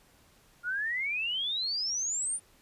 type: exponential sweep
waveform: sine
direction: up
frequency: 1396.9 to 9450 Hz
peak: -29 dBFS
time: 0.63-2.4 s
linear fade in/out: 50 ms
effects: pink hiss -62 dBFS RMS until 2.61 s + resampled to 32000 Hz